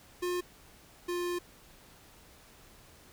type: tone pair in turn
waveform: square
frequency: 356.5 / 352.2 Hz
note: F4 / F4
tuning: +36 / +15 cents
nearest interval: unison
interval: 21 cents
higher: first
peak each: -31 / -32 dBFS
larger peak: first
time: 0.22-0.41 / 1.08-1.39 s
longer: second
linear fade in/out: 10 ms
effects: pink hiss -57 dBFS RMS until 3.12 s